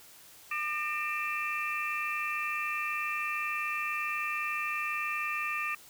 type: tone cluster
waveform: sine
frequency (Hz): 1202 / 1825 / 2372 / 2663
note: D6 / A#6 / D7 / E7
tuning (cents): +40 / -37 / +17 / +17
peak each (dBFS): -35 / -38 / -35 / -37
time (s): 0.51-5.75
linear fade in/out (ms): 5
effects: white hiss -54 dBFS RMS until 5.89 s